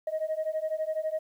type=beating tone pair; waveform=sine; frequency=622.3 / 634.3 Hz; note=D#5 / D#5; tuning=0 / +33 cents; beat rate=12 Hz; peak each=-30 dBFS; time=0.07-1.19 s; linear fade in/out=5 ms; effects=tanh soft clip ceiling -23 dBFS + 10-bit